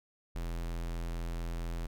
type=tone; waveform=square; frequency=42.18 Hz; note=E1; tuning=41 cents sharp; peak=-35 dBFS; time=0.35-1.87 s; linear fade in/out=10 ms; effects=none